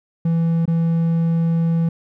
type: tone with dropouts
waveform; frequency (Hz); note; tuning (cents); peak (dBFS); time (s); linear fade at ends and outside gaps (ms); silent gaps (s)
triangle; 165.9; E3; +11; -13; 0.25-1.89; 5; 0.656-0.677
effects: none